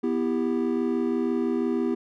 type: chord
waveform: triangle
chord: E minor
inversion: second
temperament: just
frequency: 247.2 / 329.6 / 395.6 Hz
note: B3 / E4 / G4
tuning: +2 / 0 / +16 cents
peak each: -24 / -26 / -26 dBFS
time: 0.03-1.95 s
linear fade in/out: 10 ms
effects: none